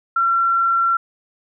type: tone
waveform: sine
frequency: 1361 Hz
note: F6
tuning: 45 cents flat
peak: -14 dBFS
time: 0.16-0.97 s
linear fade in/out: 5 ms
effects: none